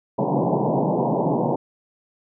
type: band-pass noise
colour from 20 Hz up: pink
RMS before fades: -21 dBFS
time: 0.18-1.56 s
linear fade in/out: 10 ms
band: 130 to 970 Hz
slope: 96 dB/octave
effects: none